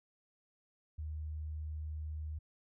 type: tone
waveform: sine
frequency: 77 Hz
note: D#2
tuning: 17 cents flat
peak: -38 dBFS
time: 0.98-2.39 s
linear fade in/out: 10 ms
effects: none